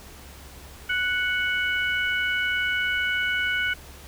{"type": "harmonic tone", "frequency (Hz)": 740, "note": "F#5", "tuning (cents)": 0, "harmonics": [2, 3, 4], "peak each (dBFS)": [-24, -28, -31], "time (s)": [0.89, 3.74], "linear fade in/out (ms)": 10, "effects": ["added 69 Hz sine -46 dBFS peak until 4.07 s", "pink hiss -46 dBFS RMS until 4.07 s"]}